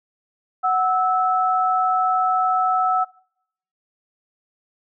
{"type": "tone pair together", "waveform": "sine", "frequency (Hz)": [742, 1308.4], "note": ["F#5", "E6"], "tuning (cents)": [5, -13], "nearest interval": "minor seventh", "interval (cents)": 982, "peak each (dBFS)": -19, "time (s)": [0.63, 3.05], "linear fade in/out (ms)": 20, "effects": ["noise-tail reverb RT60 0.7 s tail -23 dB re dry"]}